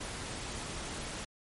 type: noise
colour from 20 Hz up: pink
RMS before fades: -40 dBFS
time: 0-1.25 s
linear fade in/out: 10 ms
effects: MP3 48 kbps